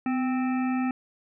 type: harmonic tone with a mistuned harmonic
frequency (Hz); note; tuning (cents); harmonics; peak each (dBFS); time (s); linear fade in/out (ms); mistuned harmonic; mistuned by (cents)
261.6; C4; 0; 1 / 3 / 5 / 7 / 9 / 10; -24 / -34 / -38 / -41 / -43 / -44; 0.06-0.91; 2; 1; -49
effects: none